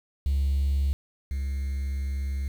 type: tone pair in turn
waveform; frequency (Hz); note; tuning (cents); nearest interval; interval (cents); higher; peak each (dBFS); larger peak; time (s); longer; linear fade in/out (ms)
triangle; 69.3 / 68.39; C#2 / C#2; 0 / -23; unison; 23; first; -18 / -24; first; 0.26-0.93 / 1.31-2.48; second; 0
effects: tanh soft clip ceiling -18 dBFS + 8-bit